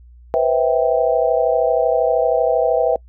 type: chord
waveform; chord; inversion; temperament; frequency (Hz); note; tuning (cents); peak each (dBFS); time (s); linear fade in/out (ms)
sine; C major seventh; third; just; 490.5 / 523.3 / 654.1 / 784.9; B4 / C5 / E5 / G5; -12 / 0 / -14 / +2; -18 / -21 / -17 / -22; 0.34-2.96; 0
effects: noise-tail reverb RT60 0.1 s tail -26 dB re dry + added 60 Hz sine -41 dBFS peak until 3.08 s